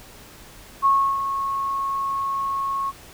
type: tone with ADSR envelope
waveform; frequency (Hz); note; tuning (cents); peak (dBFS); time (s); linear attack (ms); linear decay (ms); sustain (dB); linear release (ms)
sine; 1096; C#6; -20; -13; 0.82-2.92; 35; 320; -9; 34
effects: pink hiss -45 dBFS RMS until 3.13 s